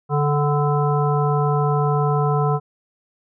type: harmonic tone with a mistuned harmonic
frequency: 145.7 Hz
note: D3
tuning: 13 cents flat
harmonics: 1 / 3 / 5 / 7 / 9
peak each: -18 / -23 / -25 / -26 / -28 dBFS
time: 0.09-2.6 s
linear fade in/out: 50 ms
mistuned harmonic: 5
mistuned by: +31 cents
effects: none